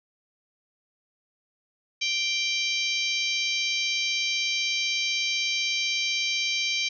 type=harmonic tone; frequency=784 Hz; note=G5; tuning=in tune; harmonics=3 / 4 / 5 / 6 / 7 / 8; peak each=-28 / -30 / -32 / -34 / -35 / -36 dBFS; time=2.01-6.89 s; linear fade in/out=10 ms; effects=none